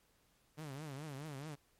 sawtooth tone with vibrato, 145.1 Hz, D3, 21 cents flat, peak -40 dBFS, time 0.57-1.56 s, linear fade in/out 20 ms, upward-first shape triangle, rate 4.7 Hz, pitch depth 190 cents each way, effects pink hiss -73 dBFS RMS until 1.79 s + MP3 64 kbps

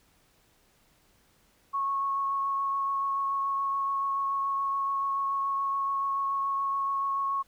sine tone with vibrato, 1100 Hz, C#6, 14 cents flat, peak -26 dBFS, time 1.73-7.43 s, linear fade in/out 20 ms, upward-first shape triangle, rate 7 Hz, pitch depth 11 cents each way, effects pink hiss -65 dBFS RMS until 7.47 s

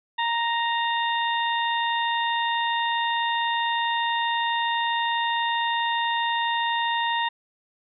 harmonic tone with a mistuned harmonic, 932.3 Hz, A#5, in tune, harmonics 1 / 2 / 3 / 4, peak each -24 / -28 / -33 / -31 dBFS, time 0.18-7.29 s, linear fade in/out 10 ms, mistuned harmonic 4, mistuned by -38 cents, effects none

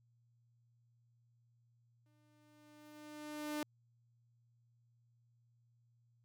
sawtooth tone with exponential growth, 300.2 Hz, D4, 38 cents sharp, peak -33 dBFS, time 2.06-3.63 s, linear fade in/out 2 ms, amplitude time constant 340 ms, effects added 118 Hz sine -70 dBFS peak until 6.24 s

